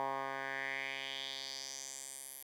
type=tone with band-pass filter sweep; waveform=10% pulse; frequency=135.3 Hz; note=C#3; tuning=42 cents flat; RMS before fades=-42 dBFS; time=0-2.43 s; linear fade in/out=0 ms; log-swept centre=950 to 12000 Hz; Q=3.3; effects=11-bit